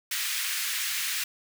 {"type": "high-pass noise", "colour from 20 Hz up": "pink", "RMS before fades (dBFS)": -30, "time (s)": [0.11, 1.24], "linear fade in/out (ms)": 5, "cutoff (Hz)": 1700, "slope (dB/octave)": 24, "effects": []}